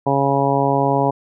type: harmonic tone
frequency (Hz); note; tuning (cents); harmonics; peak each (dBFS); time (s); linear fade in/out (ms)
138.59; C#3; 0; 1 / 2 / 3 / 4 / 5 / 6 / 7; -22 / -22 / -22 / -22 / -22 / -22 / -22; 0.06-1.11; 10
effects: none

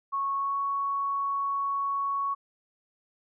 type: tone with pitch glide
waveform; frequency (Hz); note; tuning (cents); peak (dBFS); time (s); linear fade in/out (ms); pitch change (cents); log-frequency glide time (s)
sine; 1103 to 1112.6; C#6 to C#6; -9 to +6; -26; 0.12-2.35; 20; +15; 0.35-0.58
effects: none

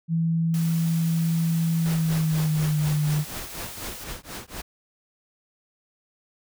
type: tone with pitch glide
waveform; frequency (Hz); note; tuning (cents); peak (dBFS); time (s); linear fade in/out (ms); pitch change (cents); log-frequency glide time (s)
sine; 164.81 to 150.26; E3 to D3; 0 to +40; -20; 0.08-3.25; 50; -160; 1.79-2.88
type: noise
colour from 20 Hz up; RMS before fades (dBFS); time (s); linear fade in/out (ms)
white; -39; 0.54-4.04; 0
type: noise with tremolo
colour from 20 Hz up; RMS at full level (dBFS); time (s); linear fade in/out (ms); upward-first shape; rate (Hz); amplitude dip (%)
pink; -33; 1.85-4.62; 10; triangle; 4.1; 100
effects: none

